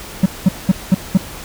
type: tone bursts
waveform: triangle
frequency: 188.3 Hz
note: F#3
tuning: 31 cents sharp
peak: -4 dBFS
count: 5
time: 0.23-1.175 s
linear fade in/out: 5 ms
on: 29 ms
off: 200 ms
effects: pink hiss -32 dBFS RMS until 1.44 s